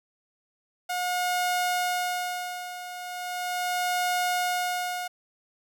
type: tone with tremolo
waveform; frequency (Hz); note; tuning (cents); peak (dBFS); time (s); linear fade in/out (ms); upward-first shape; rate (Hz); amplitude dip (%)
sawtooth; 720; F#5; -47; -20; 0.89-5.08; 10; sine; 0.38; 75
effects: none